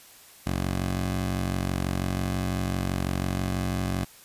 20% pulse ring-modulated tone, 92.4 Hz, F#2, 2 cents flat, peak -18 dBFS, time 0.46-4.05 s, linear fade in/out 10 ms, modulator 22.9 Hz, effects white hiss -51 dBFS RMS until 4.24 s + resampled to 32000 Hz

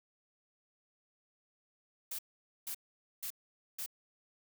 blue noise bursts, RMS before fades -40 dBFS, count 4, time 2.11-3.862 s, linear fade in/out 5 ms, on 78 ms, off 480 ms, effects none

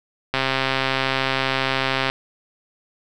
click train, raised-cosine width 0.3 ms, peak -4 dBFS, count 235, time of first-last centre 0.34-2.099 s, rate 133 Hz, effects none

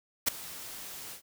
white noise with ADSR envelope, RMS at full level -22 dBFS, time 0.26-1.22 s, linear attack 23 ms, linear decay 4 ms, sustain -21 dB, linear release 96 ms, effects none

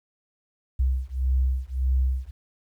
sine beating tone pair, 63.9 / 65.6 Hz, C2 / C2, -40 / +5 cents, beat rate 1.7 Hz, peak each -24 dBFS, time 0.79-2.31 s, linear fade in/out 10 ms, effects 10-bit

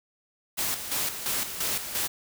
white noise with tremolo, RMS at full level -28 dBFS, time 0.57-2.08 s, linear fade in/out 20 ms, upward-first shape square, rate 2.9 Hz, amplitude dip 60%, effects none

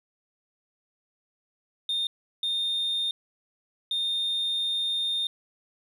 sine tone bursts at uneven times, 3647 Hz, A#7, 39 cents flat, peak -23 dBFS, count 3, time 1.89-2.07 / 2.43-3.11 / 3.91-5.27 s, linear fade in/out 2 ms, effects tanh soft clip ceiling -23 dBFS + 10-bit

